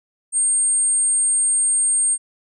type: tone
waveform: sine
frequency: 8600 Hz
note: C9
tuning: 47 cents sharp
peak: -15 dBFS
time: 0.32-2.18 s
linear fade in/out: 50 ms
effects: none